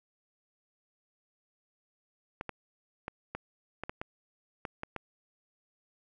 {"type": "clicks", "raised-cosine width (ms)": 0.5, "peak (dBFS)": -21, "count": 10, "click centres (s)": [2.411, 2.493, 3.081, 3.35, 3.836, 3.895, 4.015, 4.652, 4.834, 4.963], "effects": []}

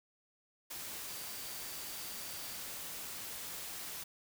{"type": "tone in noise", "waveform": "sine", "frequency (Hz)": 4676, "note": "D8", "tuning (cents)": -8, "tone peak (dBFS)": -54, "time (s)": [1.07, 2.59], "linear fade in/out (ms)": 10, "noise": "white", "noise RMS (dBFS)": -44, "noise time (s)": [0.7, 4.04], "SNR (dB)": -13, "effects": []}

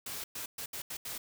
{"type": "noise bursts at uneven times", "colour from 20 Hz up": "white", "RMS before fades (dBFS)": -40, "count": 6, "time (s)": [[0.06, 0.24], [0.35, 0.46], [0.58, 0.66], [0.73, 0.82], [0.9, 0.97], [1.05, 1.18]], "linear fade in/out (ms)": 5, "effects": []}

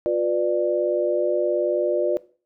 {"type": "chord", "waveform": "sine", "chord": "B diminished", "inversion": "second", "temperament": "just", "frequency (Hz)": [355.6, 493.9, 592.7], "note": ["F4", "B4", "D5"], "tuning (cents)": [31, 0, 16], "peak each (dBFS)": [-23, -25, -22], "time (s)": [0.06, 2.17], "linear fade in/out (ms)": 0, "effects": ["noise-tail reverb RT60 0.4 s tail -19 dB re dry"]}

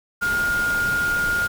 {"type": "tone in noise", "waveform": "sine", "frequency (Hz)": 1419, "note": "F6", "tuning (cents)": 27, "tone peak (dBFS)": -19, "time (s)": [0.21, 1.48], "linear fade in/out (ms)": 20, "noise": "pink", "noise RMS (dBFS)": -31, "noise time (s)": [0.21, 1.48], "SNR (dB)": 9, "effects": []}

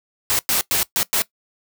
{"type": "noise bursts at uneven times", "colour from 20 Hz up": "white", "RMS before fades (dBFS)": -19, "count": 5, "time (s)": [[0.3, 0.39], [0.49, 0.61], [0.71, 0.83], [0.96, 1.03], [1.13, 1.22]], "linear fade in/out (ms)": 0, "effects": ["noise-tail reverb RT60 0.1 s tail -19 dB re dry"]}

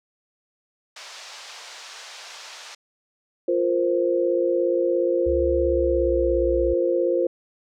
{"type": "band-pass noise", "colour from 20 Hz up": "white", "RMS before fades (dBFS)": -41, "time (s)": [0.96, 2.75], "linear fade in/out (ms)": 5, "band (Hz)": [540, 6100], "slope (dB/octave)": 24}
{"type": "chord", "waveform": "sine", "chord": "F suspended fourth", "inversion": "none", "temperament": "equal", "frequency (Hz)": [349.2, 466.2, 523.3], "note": ["F4", "Bb4", "C5"], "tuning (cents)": [0, 0, 0], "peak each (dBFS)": [-22, -26, -22], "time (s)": [3.48, 7.27], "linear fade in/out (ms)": 5}
{"type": "tone with pitch glide", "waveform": "sine", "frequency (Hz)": [69.3, 61.03], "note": ["C#2", "B1"], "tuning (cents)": [0, -20], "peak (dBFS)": -26, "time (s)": [5.26, 6.74], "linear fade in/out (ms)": 10, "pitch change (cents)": -220, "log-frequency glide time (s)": [5.65, 6.33]}
{"effects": []}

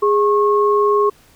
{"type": "tone pair together", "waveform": "sine", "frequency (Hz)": [412.9, 1089], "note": ["G#4", "C#6"], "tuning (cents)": [-10, -31], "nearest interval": "octave + perfect fourth", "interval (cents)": 1679, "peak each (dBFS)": [-13, -16], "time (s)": [0.02, 1.1], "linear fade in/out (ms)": 10, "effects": ["pink hiss -51 dBFS RMS until 1.35 s"]}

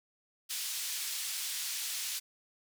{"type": "band-pass noise", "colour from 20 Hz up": "pink", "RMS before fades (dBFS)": -37, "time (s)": [0.49, 2.2], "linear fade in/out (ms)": 20, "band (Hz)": [3500, 16000], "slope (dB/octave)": 12, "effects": []}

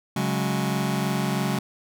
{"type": "chord", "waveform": "sawtooth", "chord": "C# suspended fourth", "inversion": "none", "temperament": "just", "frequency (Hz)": [138.59, 184.79, 207.9], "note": ["C#3", "F#3", "G#3"], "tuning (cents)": [0, -2, 2], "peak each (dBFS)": -23, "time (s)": [0.16, 1.59], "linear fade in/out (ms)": 5, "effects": []}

